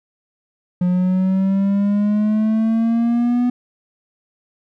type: exponential sweep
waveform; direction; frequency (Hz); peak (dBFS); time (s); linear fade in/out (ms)
triangle; up; 178 to 246.9; -12; 0.81-3.5; 5
effects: none